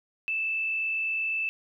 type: tone with frequency modulation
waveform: sine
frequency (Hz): 2637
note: E7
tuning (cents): 0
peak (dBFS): -26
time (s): 0.28-1.49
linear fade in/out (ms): 0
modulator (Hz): 48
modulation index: 0.52
effects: 11-bit